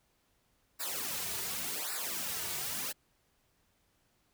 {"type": "noise with flanger", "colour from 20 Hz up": "white", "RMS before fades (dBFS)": -37, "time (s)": [0.79, 2.93], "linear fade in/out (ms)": 20, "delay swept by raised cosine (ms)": [0.31, 3.81], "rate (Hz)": 0.88, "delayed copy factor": -1, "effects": ["pink hiss -73 dBFS RMS until 4.33 s"]}